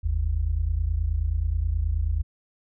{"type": "tone pair together", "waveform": "sine", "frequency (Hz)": [49.78, 79.2], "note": ["G1", "D#2"], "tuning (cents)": [27, 31], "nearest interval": "minor sixth", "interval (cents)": 804, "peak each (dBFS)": [-25, -24], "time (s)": [0.03, 2.23], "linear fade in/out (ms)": 20, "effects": []}